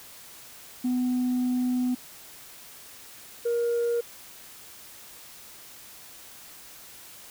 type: tone pair in turn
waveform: sine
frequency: 250 / 471.9 Hz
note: B3 / A#4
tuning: +21 / +21 cents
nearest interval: major seventh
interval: 1100 cents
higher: second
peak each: -21 dBFS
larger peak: neither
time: 0.84-1.95 / 3.45-4.01 s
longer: first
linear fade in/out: 10 ms
effects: tanh soft clip ceiling -21 dBFS + white hiss -47 dBFS RMS until 7.3 s